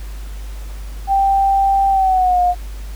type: tone with pitch glide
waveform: sine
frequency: 784 to 714.8 Hz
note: G5 to F5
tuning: 0 to +40 cents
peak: -11 dBFS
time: 1.07-2.55 s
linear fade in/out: 50 ms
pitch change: -160 cents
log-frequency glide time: 1.89-2.41 s
effects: added 50 Hz sine -26 dBFS peak until 2.95 s + pink hiss -42 dBFS RMS until 2.95 s